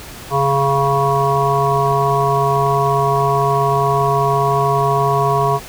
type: harmonic tone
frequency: 138.59 Hz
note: C#3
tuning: in tune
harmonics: 1 / 3 / 5 / 7 / 8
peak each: -19 / -19 / -19 / -19 / -19 dBFS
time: 0.3-5.6 s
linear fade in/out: 50 ms
effects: pink hiss -34 dBFS RMS until 5.68 s